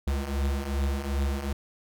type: beating tone pair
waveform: square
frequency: 67.6 / 70.2 Hz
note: C#2 / C#2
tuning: -43 / +22 cents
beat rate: 2.6 Hz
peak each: -32 / -28 dBFS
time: 0.07-1.53 s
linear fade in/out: 5 ms
effects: none